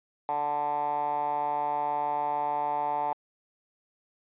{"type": "tone with band-pass filter", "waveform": "10% pulse", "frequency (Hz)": 146.83, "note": "D3", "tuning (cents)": 0, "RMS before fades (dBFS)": -29, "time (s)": [0.29, 3.13], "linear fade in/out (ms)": 0, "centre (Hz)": 840, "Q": 7.7, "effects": ["resampled to 8000 Hz"]}